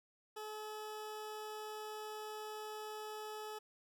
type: tone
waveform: 20% pulse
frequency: 428.3 Hz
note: A4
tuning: 47 cents flat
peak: -39 dBFS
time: 0.36-3.59 s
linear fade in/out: 10 ms
effects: none